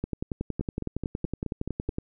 two click trains, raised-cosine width 3 ms, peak -18 / -16 dBFS, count 7 / 22, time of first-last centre 0.61-1.889 / 0.04-1.984 s, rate 4.69 / 10.8 Hz, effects none

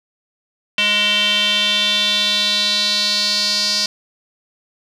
square tone with band-pass filter sweep, 207.7 Hz, G#3, in tune, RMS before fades -17 dBFS, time 0.78-3.86 s, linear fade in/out 2 ms, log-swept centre 2900 to 4800 Hz, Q 5.3, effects none

